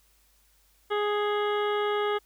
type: harmonic tone with a mistuned harmonic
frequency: 415.3 Hz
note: G#4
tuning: in tune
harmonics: 1 / 2 / 3 / 4 / 5 / 7 / 8 / 9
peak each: -26 / -33 / -32 / -38 / -39 / -42 / -41 / -50 dBFS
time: 0.9-2.19 s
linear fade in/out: 20 ms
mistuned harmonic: 5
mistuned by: +16 cents
effects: added 50 Hz sine -65 dBFS peak until 2.25 s + white hiss -65 dBFS RMS until 2.25 s